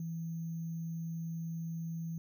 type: tone with sample-and-hold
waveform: sine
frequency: 164.81 Hz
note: E3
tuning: in tune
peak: -36 dBFS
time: 0-2.18 s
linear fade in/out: 2 ms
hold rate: 6300 Hz
effects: none